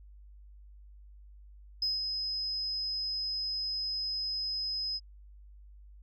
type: tone with ADSR envelope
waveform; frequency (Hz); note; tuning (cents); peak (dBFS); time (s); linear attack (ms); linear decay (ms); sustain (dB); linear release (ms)
sine; 5070; D#8; +32; -26; 1.82-5; 4; 170; -5; 40
effects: tanh soft clip ceiling -22 dBFS + added 50 Hz sine -50 dBFS peak until 6.02 s